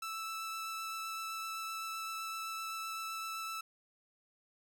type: tone with vibrato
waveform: sawtooth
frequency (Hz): 1318.5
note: E6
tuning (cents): 0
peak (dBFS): -35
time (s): 0.02-3.61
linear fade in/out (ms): 5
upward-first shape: triangle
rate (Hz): 7.8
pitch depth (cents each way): 9
effects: none